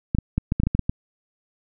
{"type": "clicks", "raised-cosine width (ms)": 5, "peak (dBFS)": -8, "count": 10, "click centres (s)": [0.149, 0.186, 0.38, 0.521, 0.6, 0.635, 0.67, 0.75, 0.793, 0.895], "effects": []}